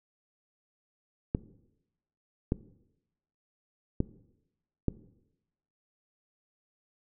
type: clicks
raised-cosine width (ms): 3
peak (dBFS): -13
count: 4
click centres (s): 1.349 / 2.521 / 4.004 / 4.883
effects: noise-tail reverb RT60 0.9 s tail -18 dB re dry